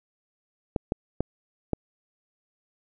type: clicks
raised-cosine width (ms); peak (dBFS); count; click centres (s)
2; -11; 4; 0.762 / 0.921 / 1.206 / 1.733
effects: none